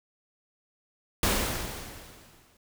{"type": "noise with exponential decay", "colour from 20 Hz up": "pink", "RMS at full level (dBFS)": -23, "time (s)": [1.23, 2.57], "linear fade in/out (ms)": 2, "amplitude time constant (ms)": 290, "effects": []}